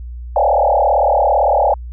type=tone with frequency modulation; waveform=sine; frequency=697 Hz; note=F5; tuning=4 cents flat; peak=-10 dBFS; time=0.36-1.74 s; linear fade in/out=2 ms; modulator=37.8 Hz; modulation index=4.2; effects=added 60 Hz sine -26 dBFS peak until 1.92 s